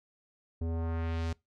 square tone with low-pass filter sweep, 82.41 Hz, E2, in tune, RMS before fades -33 dBFS, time 0.61-1.33 s, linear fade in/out 5 ms, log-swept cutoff 400 to 6900 Hz, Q 1, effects noise-tail reverb RT60 0.2 s tail -23 dB re dry

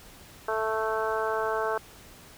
harmonic tone, 220 Hz, A3, in tune, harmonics 2 / 3 / 4 / 5 / 6 / 7, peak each -30 / -32 / -33 / -34 / -35 / -35 dBFS, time 0.48-1.78 s, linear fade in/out 5 ms, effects pink hiss -50 dBFS RMS until 2.37 s

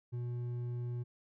sine tone with hard clipping, 121.2 Hz, B2, 32 cents flat, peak -37 dBFS, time 0.12-1.04 s, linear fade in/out 20 ms, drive 5 dB, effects none

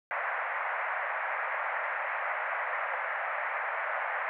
white band-pass noise, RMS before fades -33 dBFS, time 0.11-4.29 s, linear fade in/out 0 ms, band 570 to 2100 Hz, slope 48 dB/octave, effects none

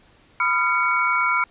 sine tone cluster, 997 / 1226 / 1375 / 2238 Hz, B5 / D#6 / F6 / C#7, +16 / -26 / -27 / +16 cents, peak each -24 / -29 / -21 / -22 dBFS, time 0.4-1.44 s, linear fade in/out 2 ms, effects pink hiss -55 dBFS RMS until 1.5 s + resampled to 8000 Hz

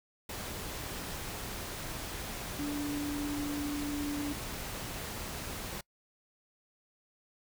sine tone in noise, 290.7 Hz, D4, 18 cents flat, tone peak -33 dBFS, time 2.59-4.33 s, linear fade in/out 5 ms, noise pink, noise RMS -40 dBFS, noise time 0.29-5.81 s, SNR +4 dB, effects noise-tail reverb RT60 0.1 s tail -26 dB re dry

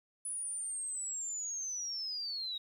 sine linear sweep, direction down, 9956 to 3770 Hz, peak -36 dBFS, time 0.25-2.58 s, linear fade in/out 5 ms, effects 11-bit

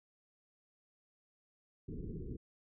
pink low-pass noise, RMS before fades -43 dBFS, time 1.88-2.37 s, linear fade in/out 10 ms, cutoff 450 Hz, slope 96 dB/octave, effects none

